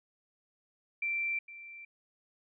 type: tone with echo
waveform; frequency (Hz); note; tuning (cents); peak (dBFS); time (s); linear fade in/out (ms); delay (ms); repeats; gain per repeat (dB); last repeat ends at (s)
sine; 2349; D7; 0; -30; 1.02-1.39; 5; 460; 1; -15; 1.85
effects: none